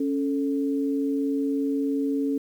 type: tone pair together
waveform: sine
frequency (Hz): 277 / 440.3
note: C#4 / A4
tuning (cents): -1 / +1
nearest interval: minor sixth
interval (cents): 802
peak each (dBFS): -23 / -30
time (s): 0-2.38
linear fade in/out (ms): 5
effects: 9-bit